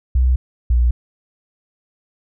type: tone pair in turn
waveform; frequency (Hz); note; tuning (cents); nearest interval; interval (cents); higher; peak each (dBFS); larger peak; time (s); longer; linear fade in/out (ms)
sine; 63.3 / 60.11; B1 / B1; +43 / -46; minor second; 89; first; -11 / -11; neither; 0.15-0.36 / 0.7-0.91; neither; 5
effects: none